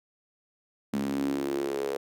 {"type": "tone with high-pass filter sweep", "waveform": "sawtooth", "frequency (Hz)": 69.3, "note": "C#2", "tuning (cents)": 0, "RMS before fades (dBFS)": -30, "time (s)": [0.93, 1.97], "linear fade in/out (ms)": 5, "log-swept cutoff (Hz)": [220, 460], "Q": 6.6, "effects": []}